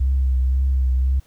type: tone with vibrato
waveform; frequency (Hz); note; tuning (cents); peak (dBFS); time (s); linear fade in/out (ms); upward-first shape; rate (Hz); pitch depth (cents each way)
sine; 65.41; C2; 0; -14; 0-1.2; 10; triangle; 1.9; 43
effects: tanh soft clip ceiling -12 dBFS + pink hiss -58 dBFS RMS until 1.26 s